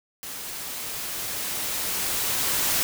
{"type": "noise with level ramp", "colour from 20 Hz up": "white", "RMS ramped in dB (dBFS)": [-36, -23], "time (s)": [0.23, 2.83], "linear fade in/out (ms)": 0, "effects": []}